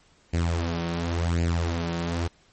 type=tone with flanger; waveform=sawtooth; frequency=84.6 Hz; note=E2; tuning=45 cents sharp; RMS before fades=-26 dBFS; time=0.33-2.28 s; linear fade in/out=10 ms; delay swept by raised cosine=0.42 to 5.42 ms; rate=0.92 Hz; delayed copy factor=+0.7; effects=pink hiss -60 dBFS RMS until 2.52 s + MP3 32 kbps